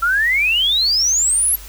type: exponential sweep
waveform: sine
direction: up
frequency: 1338 to 11720 Hz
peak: -13 dBFS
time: 0.02-1.56 s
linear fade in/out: 10 ms
effects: added 50 Hz sine -35 dBFS peak until 1.68 s + white hiss -39 dBFS RMS until 1.68 s